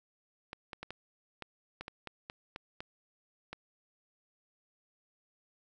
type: clicks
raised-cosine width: 0.3 ms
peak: -25 dBFS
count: 12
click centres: 0.531 / 0.732 / 0.83 / 0.906 / 1.423 / 1.81 / 1.881 / 2.073 / 2.299 / 2.561 / 2.805 / 3.53 s
effects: none